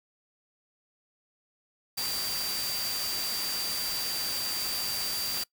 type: tone in noise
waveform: sine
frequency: 4699 Hz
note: D8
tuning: in tune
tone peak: -32 dBFS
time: 1.97-5.44 s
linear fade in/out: 10 ms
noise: white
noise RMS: -34 dBFS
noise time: 1.97-5.44 s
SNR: -1 dB
effects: noise-tail reverb RT60 0.1 s tail -22 dB re dry